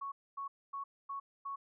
sine tone bursts, 1108.7 Hz, C#6, in tune, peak -38 dBFS, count 5, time 0.01-1.56 s, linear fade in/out 10 ms, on 110 ms, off 250 ms, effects none

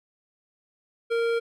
sine tone with hard clipping, 463.9 Hz, A#4, 8 cents flat, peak -24 dBFS, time 1.1-1.4 s, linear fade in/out 20 ms, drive 13 dB, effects none

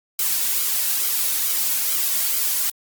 blue noise with flanger, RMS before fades -21 dBFS, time 0.19-2.7 s, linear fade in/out 2 ms, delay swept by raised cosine 1.1 to 2.5 ms, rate 2.3 Hz, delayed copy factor -0.55, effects Opus 48 kbps

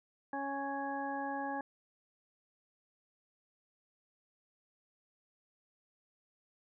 harmonic tone, 277.2 Hz, C#4, in tune, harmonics 1 / 2 / 3 / 4 / 6, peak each -41 / -44 / -38 / -48 / -44 dBFS, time 0.33-1.61 s, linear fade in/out 2 ms, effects none

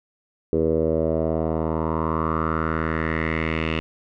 10% pulse tone with low-pass filter sweep, 80.1 Hz, E2, 49 cents flat, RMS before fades -23 dBFS, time 0.53-3.8 s, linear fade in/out 0 ms, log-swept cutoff 440 to 2700 Hz, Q 4.3, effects none

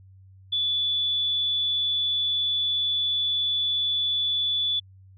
sine tone, 3457 Hz, A7, 31 cents flat, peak -22 dBFS, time 0.52-4.8 s, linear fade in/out 10 ms, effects added 95 Hz sine -48 dBFS peak until 5.17 s

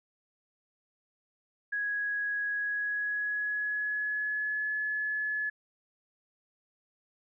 sine tone with pitch glide, 1664 to 1709.8 Hz, G#6 to G#6, +3 to +50 cents, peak -29 dBFS, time 1.72-5.5 s, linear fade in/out 10 ms, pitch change +47 cents, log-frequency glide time 2.52-4.71 s, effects none

